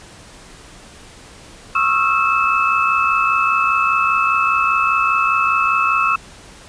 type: tone cluster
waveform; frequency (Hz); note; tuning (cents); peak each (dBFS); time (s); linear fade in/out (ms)
sine; 1100 / 1292 / 1357 / 2614; C#6 / E6 / E6 / E7; -14 / -35 / +50 / -15; -19; 1.75-6.16; 5
effects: pink hiss -41 dBFS RMS until 6.68 s + resampled to 22050 Hz